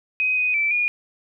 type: tone with pitch steps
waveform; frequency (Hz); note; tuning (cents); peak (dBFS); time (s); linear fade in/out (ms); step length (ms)
sine; 2515 / 2496 / 2325 / 2438; D#7 / D#7 / D7 / D#7; +18 / +5 / -18 / -36; -18; 0.2-0.88; 0; 170
effects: none